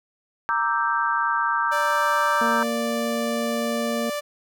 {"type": "chord", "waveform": "sine", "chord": "E half-diminished seventh", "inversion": "second", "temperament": "equal", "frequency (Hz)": [932.3, 1174.7, 1318.5, 1568], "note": ["Bb5", "D6", "E6", "G6"], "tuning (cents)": [0, 0, 0, 0], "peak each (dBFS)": [-25, -25, -27, -25], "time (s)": [0.49, 2.63], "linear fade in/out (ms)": 0}
{"type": "tone", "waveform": "sawtooth", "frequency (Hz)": 587, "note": "D5", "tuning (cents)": -1, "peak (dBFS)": -22, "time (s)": [1.71, 4.21], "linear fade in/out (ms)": 20}
{"type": "harmonic tone", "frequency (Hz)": 232, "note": "A#3", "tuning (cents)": -8, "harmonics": [1, 2, 3], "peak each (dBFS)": [-26, -31, -35], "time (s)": [2.41, 4.1], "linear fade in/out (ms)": 5}
{"effects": []}